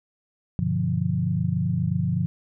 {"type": "chord", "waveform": "sine", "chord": "G dominant seventh", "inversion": "none", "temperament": "equal", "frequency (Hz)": [98, 123.47, 146.83, 174.61], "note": ["G2", "B2", "D3", "F3"], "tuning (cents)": [0, 0, 0, 0], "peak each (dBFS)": [-28, -28, -27, -25], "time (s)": [0.59, 2.26], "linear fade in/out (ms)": 0, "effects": []}